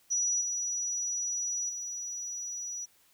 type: tone with level steps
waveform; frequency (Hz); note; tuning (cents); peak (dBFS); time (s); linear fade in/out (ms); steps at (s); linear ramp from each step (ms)
sine; 5860; F#8; -18; -26 / -30 / -35; 0.1-2.86; 20; 0.41 / 1.69; 5
effects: white hiss -65 dBFS RMS until 3.13 s